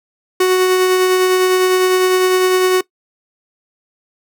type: tone with tremolo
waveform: 45% pulse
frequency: 370 Hz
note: F#4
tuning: in tune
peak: -9 dBFS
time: 0.4-2.81 s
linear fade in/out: 5 ms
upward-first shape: triangle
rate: 9.9 Hz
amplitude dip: 30%
effects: noise-tail reverb RT60 0.1 s tail -20 dB re dry